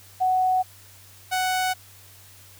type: tone pair in turn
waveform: sine / sawtooth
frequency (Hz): 743 / 743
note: F#5 / F#5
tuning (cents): +7 / +7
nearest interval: unison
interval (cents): 0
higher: neither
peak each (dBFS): -18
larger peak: neither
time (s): 0.2-0.63 / 1.31-1.74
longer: neither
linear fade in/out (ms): 20
effects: added 96 Hz sine -52 dBFS peak until 2.59 s + white hiss -50 dBFS RMS until 2.59 s